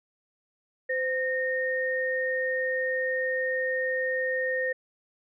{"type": "tone pair together", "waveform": "sine", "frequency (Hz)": [515, 1843.2], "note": ["C5", "A#6"], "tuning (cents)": [-28, -20], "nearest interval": "octave + minor seventh", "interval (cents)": 2208, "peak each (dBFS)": [-28, -28], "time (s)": [0.89, 4.73], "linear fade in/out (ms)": 10, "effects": []}